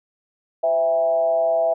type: tone with frequency modulation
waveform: sine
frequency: 659.3 Hz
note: E5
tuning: in tune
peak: -16 dBFS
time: 0.63-1.74 s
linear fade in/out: 10 ms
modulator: 149 Hz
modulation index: 0.56
effects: none